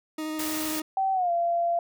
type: tone with vibrato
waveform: 40% pulse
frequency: 311.1 Hz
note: D#4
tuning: in tune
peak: -29 dBFS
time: 0.18-0.82 s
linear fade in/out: 5 ms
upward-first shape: square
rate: 13 Hz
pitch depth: 9 cents each way
type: noise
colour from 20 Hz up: white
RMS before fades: -33 dBFS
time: 0.39-0.8 s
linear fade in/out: 2 ms
type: tone with pitch glide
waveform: sine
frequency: 770 to 686 Hz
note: G5 to F5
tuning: -31 to -31 cents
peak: -22 dBFS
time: 0.97-1.79 s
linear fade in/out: 2 ms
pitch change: -200 cents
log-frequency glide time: 1.13-1.31 s
effects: none